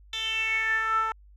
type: tone with band-pass filter sweep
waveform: 10% pulse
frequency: 443.4 Hz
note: A4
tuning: 13 cents sharp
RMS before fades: -27 dBFS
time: 0.13-1.12 s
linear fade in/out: 2 ms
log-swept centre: 3700 to 1100 Hz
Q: 7.1
effects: added 50 Hz sine -50 dBFS peak until 1.36 s